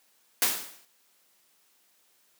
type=noise with exponential decay; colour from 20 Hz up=white; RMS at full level=-21 dBFS; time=0.42-0.85 s; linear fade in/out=1 ms; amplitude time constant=92 ms; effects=white hiss -66 dBFS RMS until 2.39 s + high-pass 200 Hz 12 dB/octave